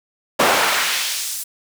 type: noise with high-pass filter sweep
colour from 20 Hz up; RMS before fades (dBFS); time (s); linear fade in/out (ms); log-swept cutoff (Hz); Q
brown; -19; 0.39-1.44; 10; 550 to 9200; 0.85
effects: none